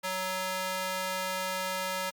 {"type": "tone with high-pass filter", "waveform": "square", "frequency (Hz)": 186.5, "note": "F#3", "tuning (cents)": 14, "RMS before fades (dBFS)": -33, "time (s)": [0.03, 2.11], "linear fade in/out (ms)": 20, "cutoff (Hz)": 730, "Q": 0.73, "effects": ["Opus 48 kbps"]}